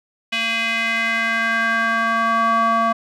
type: tone with band-pass filter sweep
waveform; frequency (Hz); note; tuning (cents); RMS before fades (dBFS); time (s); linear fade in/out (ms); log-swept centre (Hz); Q
square; 227.7; A#3; -40; -19; 0.32-2.93; 10; 2700 to 990; 3.4
effects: none